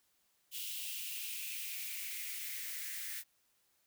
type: noise with high-pass filter sweep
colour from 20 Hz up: blue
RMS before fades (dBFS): -42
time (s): 0.51-3.24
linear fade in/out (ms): 50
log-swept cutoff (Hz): 3000 to 1800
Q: 4.7
effects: white hiss -75 dBFS RMS until 3.86 s